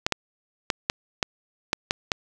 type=clicks; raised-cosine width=0.2 ms; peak=-4 dBFS; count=8; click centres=0.065 / 0.123 / 0.702 / 0.899 / 1.228 / 1.731 / 1.909 / 2.118 s; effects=none